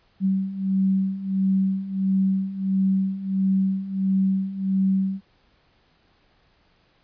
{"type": "beating tone pair", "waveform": "sine", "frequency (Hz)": [190.8, 192.3], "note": ["G3", "G3"], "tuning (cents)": [-47, -33], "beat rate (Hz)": 1.5, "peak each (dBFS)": [-25, -21], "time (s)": [0.2, 5.21], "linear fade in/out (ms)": 50, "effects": ["pink hiss -62 dBFS RMS until 7.03 s", "resampled to 11025 Hz"]}